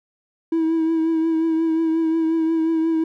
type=tone with vibrato; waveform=triangle; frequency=324.3 Hz; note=E4; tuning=28 cents flat; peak=-14 dBFS; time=0.52-3.04 s; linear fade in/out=5 ms; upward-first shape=triangle; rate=5.6 Hz; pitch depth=34 cents each way; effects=tanh soft clip ceiling -11 dBFS